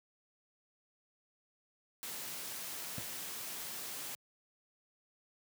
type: noise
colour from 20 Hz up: white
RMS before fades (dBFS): -43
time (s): 2.03-4.15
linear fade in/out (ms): 0
type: noise with exponential decay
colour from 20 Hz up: brown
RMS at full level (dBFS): -35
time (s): 2.98-3.07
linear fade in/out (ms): 1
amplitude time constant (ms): 19
effects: high-pass 100 Hz 12 dB/octave